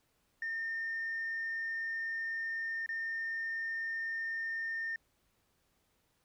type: tone with dropouts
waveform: sine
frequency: 1816 Hz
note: A#6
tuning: 46 cents flat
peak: -33 dBFS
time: 0.42-4.96 s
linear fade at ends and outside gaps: 2 ms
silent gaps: 2.862-2.89 s
effects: tanh soft clip ceiling -31 dBFS + pink hiss -75 dBFS RMS until 6.24 s